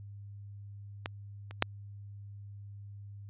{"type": "clicks", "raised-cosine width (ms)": 0.3, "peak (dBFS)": [-18, -29, -8], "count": 3, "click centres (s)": [1.059, 1.51, 1.624], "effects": ["added 101 Hz sine -44 dBFS peak until 3.29 s", "resampled to 8000 Hz"]}